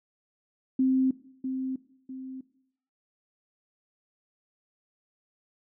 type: tone with echo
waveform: sine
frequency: 261.6 Hz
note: C4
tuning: in tune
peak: -20 dBFS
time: 0.79-1.11 s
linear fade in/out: 5 ms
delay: 650 ms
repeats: 2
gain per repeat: -8 dB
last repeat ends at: 2.41 s
effects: noise-tail reverb RT60 0.7 s tail -18 dB re dry